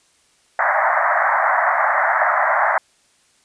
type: band-pass noise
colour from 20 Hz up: pink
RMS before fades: -17 dBFS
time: 0.59-2.78 s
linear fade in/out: 2 ms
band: 610 to 2000 Hz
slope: 96 dB/octave
effects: white hiss -58 dBFS RMS until 3.44 s + resampled to 22050 Hz